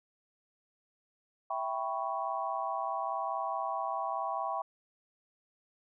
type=chord; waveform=sine; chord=C# half-diminished seventh; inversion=first; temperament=equal; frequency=659.3 / 784 / 987.8 / 1108.7 Hz; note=E5 / G5 / B5 / C#6; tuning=0 / 0 / 0 / 0 cents; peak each=-38 / -36 / -38 / -37 dBFS; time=1.5-4.62 s; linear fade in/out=5 ms; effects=none